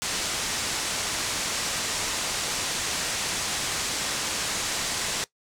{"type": "low-pass noise", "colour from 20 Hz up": "white", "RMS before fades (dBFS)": -29, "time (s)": [0.02, 5.24], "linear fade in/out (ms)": 0, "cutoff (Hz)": 8300, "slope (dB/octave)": 24, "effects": ["noise-tail reverb RT60 0.1 s tail -19 dB re dry"]}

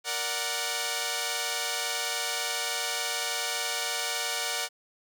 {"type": "chord", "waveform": "5% pulse", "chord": "Bb augmented", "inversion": "none", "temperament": "equal", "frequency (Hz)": [466.2, 587.3, 740], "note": ["Bb4", "D5", "F#5"], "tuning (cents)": [0, 0, 0], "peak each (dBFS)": [-23, -23, -20], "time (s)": [0.04, 4.69], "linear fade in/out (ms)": 50, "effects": []}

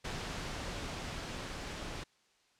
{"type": "noise with level ramp", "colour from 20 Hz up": "pink", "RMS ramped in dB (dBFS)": [-39, -42], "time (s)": [0.04, 2.04], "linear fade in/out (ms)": 10, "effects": ["white hiss -70 dBFS RMS until 2.59 s", "low-pass 6000 Hz 12 dB/octave"]}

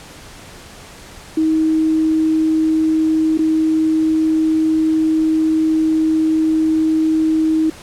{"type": "tone with dropouts", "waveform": "sine", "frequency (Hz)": 316.5, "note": "D#4", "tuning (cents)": 30, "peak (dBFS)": -12, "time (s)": [1.37, 7.7], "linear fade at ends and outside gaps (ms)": 5, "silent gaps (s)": [3.376, 3.389], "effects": ["pink hiss -38 dBFS RMS until 7.82 s", "low-pass 10000 Hz 12 dB/octave"]}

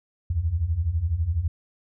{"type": "beating tone pair", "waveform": "sine", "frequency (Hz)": [74.9, 86.9], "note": ["D2", "F2"], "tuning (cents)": [35, -8], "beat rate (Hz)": 12, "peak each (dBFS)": [-27, -23], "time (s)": [0.3, 1.48], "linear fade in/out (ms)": 5, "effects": []}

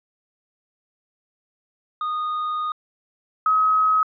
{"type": "tone pair in turn", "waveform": ["triangle", "sine"], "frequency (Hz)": [1234, 1273.1], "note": ["D#6", "D#6"], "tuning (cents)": [-15, 39], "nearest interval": "minor second", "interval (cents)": 54, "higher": "second", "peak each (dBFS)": [-21, -15], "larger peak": "second", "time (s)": [[2.01, 2.72], [3.46, 4.03]], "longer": "first", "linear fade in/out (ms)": 2, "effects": ["resampled to 11025 Hz"]}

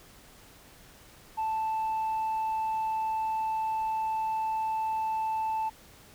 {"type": "tone", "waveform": "sine", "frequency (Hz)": 880, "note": "A5", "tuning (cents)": 0, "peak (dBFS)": -25, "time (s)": [1.37, 5.7], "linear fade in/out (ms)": 20, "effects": ["tanh soft clip ceiling -26 dBFS", "pink hiss -54 dBFS RMS until 6.14 s"]}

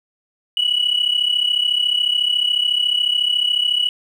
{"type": "tone pair together", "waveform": "sine", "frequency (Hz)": [2923, 2957], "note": ["F#7", "F#7"], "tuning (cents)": [-22, -2], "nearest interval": "unison", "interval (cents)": 20, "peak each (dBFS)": -17, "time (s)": [0.57, 3.89], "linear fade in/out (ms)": 2, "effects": ["tanh soft clip ceiling -10 dBFS", "8-bit"]}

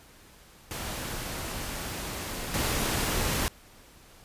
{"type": "noise with level steps", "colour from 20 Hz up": "pink", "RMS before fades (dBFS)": [-35, -28], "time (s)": [0.71, 3.48], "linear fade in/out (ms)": 0, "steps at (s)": 2.54, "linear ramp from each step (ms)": 2, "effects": ["pink hiss -54 dBFS RMS until 4.24 s", "resampled to 32000 Hz"]}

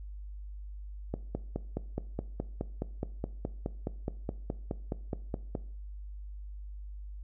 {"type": "click train", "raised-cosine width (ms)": 2, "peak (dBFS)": -19, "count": 22, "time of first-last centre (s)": [1.14, 5.552], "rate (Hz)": 4.76, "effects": ["noise-tail reverb RT60 0.5 s tail -18 dB re dry", "added 50 Hz sine -40 dBFS peak until 7.23 s"]}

